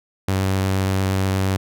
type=tone with vibrato; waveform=sawtooth; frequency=95.7 Hz; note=G2; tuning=41 cents flat; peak=-14 dBFS; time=0.28-1.57 s; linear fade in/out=5 ms; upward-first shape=triangle; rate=8.5 Hz; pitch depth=12 cents each way; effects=none